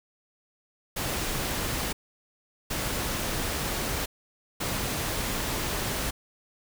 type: noise bursts at uneven times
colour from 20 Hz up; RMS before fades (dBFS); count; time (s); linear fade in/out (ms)
pink; -30; 3; 0.96-1.93 / 2.7-4.06 / 4.6-6.11; 10
effects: none